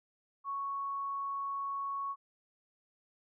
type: tone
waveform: sine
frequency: 1109 Hz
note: C#6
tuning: in tune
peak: -34 dBFS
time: 0.44-2.16 s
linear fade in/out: 50 ms
effects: none